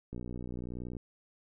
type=click train; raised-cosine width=3 ms; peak=-28 dBFS; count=52; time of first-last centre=0.13-0.967 s; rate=60.9 Hz; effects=none